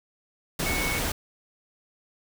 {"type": "tone in noise", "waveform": "sine", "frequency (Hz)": 2213, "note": "C#7", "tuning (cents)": -3, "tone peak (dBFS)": -29, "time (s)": [0.66, 0.99], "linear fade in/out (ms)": 5, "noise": "pink", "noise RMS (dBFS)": -28, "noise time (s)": [0.59, 1.12], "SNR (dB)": -4, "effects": []}